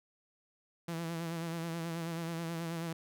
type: tone with vibrato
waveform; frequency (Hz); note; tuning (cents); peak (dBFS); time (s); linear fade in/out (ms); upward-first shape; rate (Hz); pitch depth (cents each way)
sawtooth; 166.5; E3; +18; -32; 0.88-2.93; 5; sine; 9.3; 42
effects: none